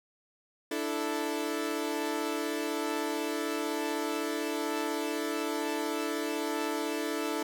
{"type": "chord", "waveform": "sawtooth", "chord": "D suspended second", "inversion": "none", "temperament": "equal", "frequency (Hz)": [293.7, 329.6, 440], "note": ["D4", "E4", "A4"], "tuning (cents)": [0, 0, 0], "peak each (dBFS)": -31, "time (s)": [0.71, 7.43], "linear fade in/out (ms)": 5, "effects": []}